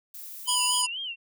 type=noise; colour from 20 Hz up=violet; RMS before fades=-41 dBFS; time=0.14-0.82 s; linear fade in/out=5 ms
type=tone with vibrato; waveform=sine; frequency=2960 Hz; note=F#7; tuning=in tune; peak=-31 dBFS; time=0.45-1.16 s; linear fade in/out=50 ms; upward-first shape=sine; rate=4 Hz; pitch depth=150 cents each way
type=harmonic tone; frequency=987.8 Hz; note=B5; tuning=in tune; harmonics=1 / 3 / 5 / 7 / 9 / 10; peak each=-30 / -30 / -30 / -30 / -30 / -30 dBFS; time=0.47-0.87 s; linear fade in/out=20 ms
effects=none